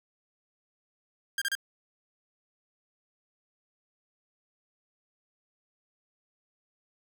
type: tone bursts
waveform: sawtooth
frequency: 1604 Hz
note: G6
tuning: 39 cents sharp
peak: -24 dBFS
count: 3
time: 1.38-1.552 s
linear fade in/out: 2 ms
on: 36 ms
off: 32 ms
effects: none